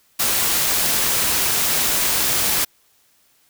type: noise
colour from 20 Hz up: white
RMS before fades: -19 dBFS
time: 0.19-2.65 s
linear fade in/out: 10 ms
effects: white hiss -59 dBFS RMS until 3.49 s